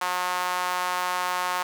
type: tone with high-pass filter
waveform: sawtooth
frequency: 180.7 Hz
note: F#3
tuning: 41 cents flat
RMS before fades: -27 dBFS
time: 0.01-1.63 s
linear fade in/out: 5 ms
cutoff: 970 Hz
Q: 2.5
effects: 9-bit